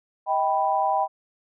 sine chord, Eb augmented, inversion none, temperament equal with one note detuned, 632.4 / 784 / 987.8 Hz, Eb5 / G5 / B5, +28 / 0 / 0 cents, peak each -27 / -22 / -25 dBFS, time 0.26-1.08 s, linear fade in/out 50 ms, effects none

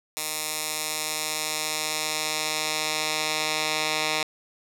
10% pulse tone with band-pass filter sweep, 154.8 Hz, D#3, 9 cents flat, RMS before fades -28 dBFS, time 0.17-4.23 s, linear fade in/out 0 ms, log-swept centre 9700 to 3800 Hz, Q 0.74, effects none

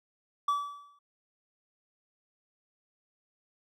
triangle tone with exponential decay, 1151 Hz, D6, 35 cents flat, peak -21 dBFS, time 0.48-0.99 s, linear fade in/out 5 ms, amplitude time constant 110 ms, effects none

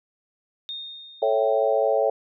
sine tone with exponential decay, 3677 Hz, A#7, 24 cents flat, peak -29 dBFS, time 0.69-1.98 s, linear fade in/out 0 ms, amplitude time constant 280 ms
sine chord, A dominant seventh, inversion none, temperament equal, 440 / 554.4 / 659.3 / 784 Hz, A4 / C#5 / E5 / G5, 0 / 0 / 0 / 0 cents, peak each -24 / -22 / -24 / -27 dBFS, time 1.22-2.1 s, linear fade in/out 5 ms
effects none

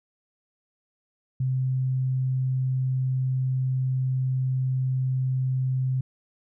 sine tone, 130 Hz, C3, 11 cents flat, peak -22 dBFS, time 1.4-6.01 s, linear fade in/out 5 ms, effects none

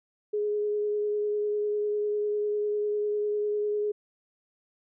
sine tone with vibrato, 417.6 Hz, G#4, 10 cents sharp, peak -25 dBFS, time 0.33-3.92 s, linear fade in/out 10 ms, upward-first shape sine, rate 10 Hz, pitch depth 12 cents each way, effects none

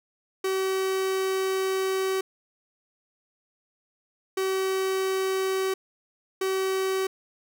45% pulse tone bursts at uneven times, 381.3 Hz, G4, 48 cents flat, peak -24 dBFS, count 3, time 0.44-2.21 / 4.37-5.74 / 6.41-7.07 s, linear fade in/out 5 ms, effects none

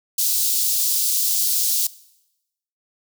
white high-pass noise, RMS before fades -20 dBFS, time 0.18-1.87 s, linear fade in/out 5 ms, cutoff 4100 Hz, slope 24 dB/octave, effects noise-tail reverb RT60 0.9 s tail -20 dB re dry

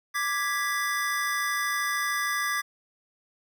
square chord, G# diminished, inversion second, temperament equal, 1174.7 / 1661.2 / 1975.5 Hz, D6 / G#6 / B6, 0 / 0 / 0 cents, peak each -31 dBFS, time 0.14-2.62 s, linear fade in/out 20 ms, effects none

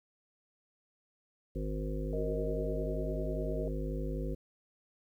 harmonic tone, 51.91 Hz, G#1, in tune, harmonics 1 / 3 / 5 / 7 / 9 / 10, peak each -35 / -40 / -42 / -43 / -45 / -45 dBFS, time 1.55-4.35 s, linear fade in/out 10 ms
sine chord, D# minor, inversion first, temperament just, 373.4 / 466.7 / 622.3 Hz, F#4 / A#4 / D#5, +16 / +2 / 0 cents, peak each -43 / -38 / -40 dBFS, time 2.13-3.68 s, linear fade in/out 2 ms
effects 11-bit

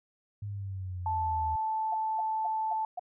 sine exponential sweep, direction down, 103.83 to 78.3 Hz, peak -34 dBFS, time 0.42-1.56 s, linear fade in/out 5 ms
sine tone, 877 Hz, A5, 6 cents flat, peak -28 dBFS, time 1.06-2.85 s, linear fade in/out 2 ms
sine tone bursts, 718 Hz, F5, 48 cents sharp, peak -32 dBFS, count 5, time 1.92-2.995 s, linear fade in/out 5 ms, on 23 ms, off 240 ms
effects none

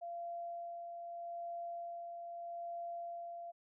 sine tone with tremolo, 687 Hz, F5, 29 cents flat, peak -40 dBFS, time 0.01-3.52 s, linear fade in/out 20 ms, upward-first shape sine, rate 0.8 Hz, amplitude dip 35%, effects none

